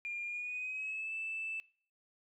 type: tone with pitch glide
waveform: sine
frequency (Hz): 2406 to 2639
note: D7 to E7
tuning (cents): +41 to +1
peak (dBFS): -36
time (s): 0.05-1.6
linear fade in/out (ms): 0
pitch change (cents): +160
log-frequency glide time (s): 0.26-1.13
effects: noise-tail reverb RT60 0.5 s tail -22 dB re dry + tanh soft clip ceiling -32 dBFS